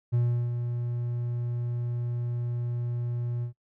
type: tone with ADSR envelope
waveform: triangle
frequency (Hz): 120.2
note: B2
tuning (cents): -46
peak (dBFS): -19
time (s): 0.12-3.53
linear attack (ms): 21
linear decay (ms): 360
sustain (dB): -7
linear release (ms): 100
effects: noise-tail reverb RT60 0.1 s tail -21 dB re dry